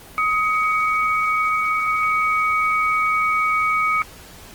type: tone pair together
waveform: sine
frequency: 1258.9 / 2245 Hz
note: D#6 / C#7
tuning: +20 / +21 cents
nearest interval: minor seventh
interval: 1001 cents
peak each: -18 / -21 dBFS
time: 0.18-4.02 s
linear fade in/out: 0 ms
effects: pink hiss -42 dBFS RMS until 4.54 s + Opus 24 kbps